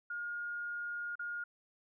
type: tone with dropouts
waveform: sine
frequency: 1425 Hz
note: F6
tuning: 34 cents sharp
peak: -37 dBFS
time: 0.1-1.44 s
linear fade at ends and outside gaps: 5 ms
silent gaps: 1.155-1.193 s
effects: none

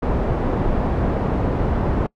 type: low-pass noise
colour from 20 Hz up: pink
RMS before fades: -20 dBFS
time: 0.02-2.07 s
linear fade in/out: 10 ms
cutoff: 790 Hz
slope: 12 dB/octave
effects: noise-tail reverb RT60 0.1 s tail -24 dB re dry

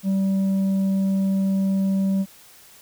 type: tone with tanh clipping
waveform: sine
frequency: 193.4 Hz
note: G3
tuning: 23 cents flat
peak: -19 dBFS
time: 0.03-2.26 s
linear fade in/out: 50 ms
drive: 4 dB
effects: white hiss -49 dBFS RMS until 2.81 s

